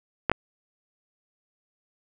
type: clicks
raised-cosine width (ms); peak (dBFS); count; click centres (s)
0.5; -6; 2; 0.297 / 0.316
effects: none